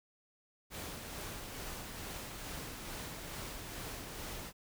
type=noise with tremolo; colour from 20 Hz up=pink; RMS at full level=-43 dBFS; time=0.7-4.53 s; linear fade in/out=50 ms; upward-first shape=sine; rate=2.3 Hz; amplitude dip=30%; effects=none